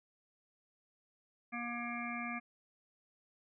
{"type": "harmonic tone with a mistuned harmonic", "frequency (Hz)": 238.3, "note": "A#3", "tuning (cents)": 38, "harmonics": [1, 3, 5, 7, 9, 10], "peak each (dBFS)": [-42, -46, -45, -48, -45, -45], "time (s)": [1.52, 2.4], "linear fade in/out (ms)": 20, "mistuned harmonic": 10, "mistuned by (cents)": -21, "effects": []}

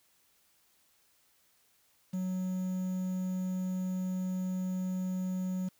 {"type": "tone with quantisation", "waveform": "triangle", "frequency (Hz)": 185, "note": "F#3", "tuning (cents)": 0, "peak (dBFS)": -29, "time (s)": [2.13, 5.69], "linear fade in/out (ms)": 10, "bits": 9, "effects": ["white hiss -69 dBFS RMS until 5.79 s"]}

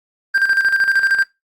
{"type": "tone with tremolo", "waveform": "triangle", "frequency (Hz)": 1583, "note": "G6", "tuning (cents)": 17, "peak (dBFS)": -9, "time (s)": [0.34, 1.24], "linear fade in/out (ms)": 10, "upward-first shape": "square", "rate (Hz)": 13, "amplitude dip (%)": 60, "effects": ["noise-tail reverb RT60 0.2 s tail -21 dB re dry", "Opus 24 kbps"]}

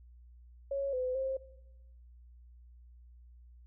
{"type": "tone with pitch steps", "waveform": "sine", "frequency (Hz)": [553, 508, 531], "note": ["C#5", "B4", "C5"], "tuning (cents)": [-4, 49, 25], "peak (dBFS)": -31, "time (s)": [0.71, 1.37], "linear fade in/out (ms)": 5, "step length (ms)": 220, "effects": ["noise-tail reverb RT60 0.9 s tail -18 dB re dry", "added 60 Hz sine -53 dBFS peak until 3.66 s"]}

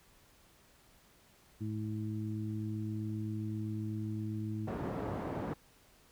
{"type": "harmonic tone", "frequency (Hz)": 107.7, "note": "A2", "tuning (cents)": -37, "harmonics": [1, 2, 3], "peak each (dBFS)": [-37, -40, -42], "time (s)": [1.6, 4.68], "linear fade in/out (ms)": 20}
{"type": "band-pass noise", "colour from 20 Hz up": "pink", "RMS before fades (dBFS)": -38, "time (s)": [4.67, 5.54], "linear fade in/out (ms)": 10, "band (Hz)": [100, 860], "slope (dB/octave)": 12}
{"effects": ["pink hiss -64 dBFS RMS until 6.11 s"]}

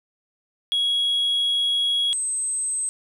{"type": "tone pair in turn", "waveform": "sine", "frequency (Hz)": [3322, 8241], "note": ["G#7", "C9"], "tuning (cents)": [0, -27], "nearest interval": "octave + major third", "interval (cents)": 1573, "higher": "second", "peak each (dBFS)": [-17, -22], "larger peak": "first", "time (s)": [[0.72, 2.13], [2.13, 2.89]], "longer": "first", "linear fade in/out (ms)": 0, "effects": ["tanh soft clip ceiling -17 dBFS", "9-bit"]}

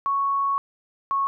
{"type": "tone pair in turn", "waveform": "sine", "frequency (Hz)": [1108.7, 1101], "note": ["C#6", "C#6"], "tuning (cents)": [0, -12], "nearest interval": "unison", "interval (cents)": 12, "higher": "first", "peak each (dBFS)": -20, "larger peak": "neither", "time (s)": [[0.06, 0.58], [1.11, 1.27]], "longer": "first", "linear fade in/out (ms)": 0, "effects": []}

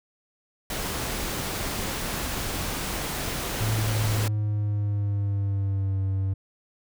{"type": "noise", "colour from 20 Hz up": "pink", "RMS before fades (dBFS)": -30, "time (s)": [0.7, 4.28], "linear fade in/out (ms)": 2}
{"type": "tone with pitch glide", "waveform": "triangle", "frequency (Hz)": [109.5, 96.43], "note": ["A2", "G2"], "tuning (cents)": [-8, -28], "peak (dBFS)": -21, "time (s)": [3.6, 6.34], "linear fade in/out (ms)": 10, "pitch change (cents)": -220, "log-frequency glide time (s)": [3.74, 6]}
{"effects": []}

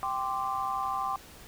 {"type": "chord", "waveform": "sine", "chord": "G suspended fourth", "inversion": "none", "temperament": "equal with one note detuned", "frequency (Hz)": [784, 1042.3, 1174.7], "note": ["G5", "C6", "D6"], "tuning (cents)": [0, -7, 0], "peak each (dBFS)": -33, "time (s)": [0.03, 1.16], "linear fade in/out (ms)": 0, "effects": ["pink hiss -50 dBFS RMS until 1.47 s"]}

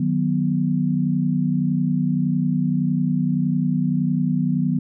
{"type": "chord", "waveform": "sine", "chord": "B major", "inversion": "first", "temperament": "just", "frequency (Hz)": [154.34, 185.21, 246.9], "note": ["D#3", "F#3", "B3"], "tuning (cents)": [-14, 2, 0], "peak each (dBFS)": -22, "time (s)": [0, 4.79], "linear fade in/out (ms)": 5, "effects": []}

